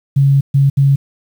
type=tone bursts at uneven times; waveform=sine; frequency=138.5 Hz; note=C#3; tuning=1 cent flat; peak=-7 dBFS; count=3; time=0.16-0.41 / 0.54-0.7 / 0.77-0.96 s; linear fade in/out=10 ms; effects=7-bit